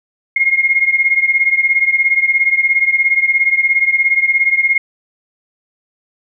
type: beating tone pair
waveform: sine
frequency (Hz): 2140 / 2157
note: C7 / C#7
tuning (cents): +38 / -48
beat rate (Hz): 17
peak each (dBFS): -12 / -15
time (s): 0.36-4.78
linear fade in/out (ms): 5
effects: none